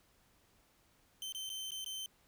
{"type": "tone with dropouts", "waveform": "sawtooth", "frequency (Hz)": 3091, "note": "G7", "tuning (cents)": -25, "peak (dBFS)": -37, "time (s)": [1.22, 2.06], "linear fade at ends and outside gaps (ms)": 1, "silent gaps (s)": [[1.323, 1.348], [1.493, 1.5], [1.707, 1.718], [1.845, 1.861]], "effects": ["pink hiss -70 dBFS RMS until 2.27 s"]}